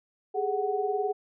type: tone cluster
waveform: sine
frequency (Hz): 404.9 / 424.5 / 744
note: G#4 / G#4 / F#5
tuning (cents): -44 / +38 / +9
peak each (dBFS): -30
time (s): 0.34-1.13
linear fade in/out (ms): 20
effects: none